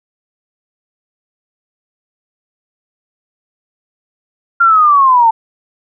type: linear sweep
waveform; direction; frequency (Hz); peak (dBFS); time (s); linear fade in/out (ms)
sine; down; 1396.9 to 883; -5; 4.6-5.31; 10
effects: none